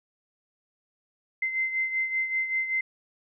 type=beating tone pair; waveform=sine; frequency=2071 / 2076.2 Hz; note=C7 / C7; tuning=-18 / -14 cents; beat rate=5.2 Hz; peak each=-26 / -33 dBFS; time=1.42-2.81 s; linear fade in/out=5 ms; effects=none